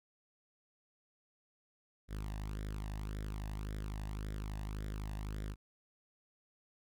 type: tone with flanger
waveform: sawtooth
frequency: 51.91 Hz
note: G#1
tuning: in tune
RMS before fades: -41 dBFS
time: 2.08-5.56 s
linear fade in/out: 50 ms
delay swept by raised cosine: 0.55 to 1.12 ms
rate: 1.8 Hz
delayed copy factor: +0.65
effects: none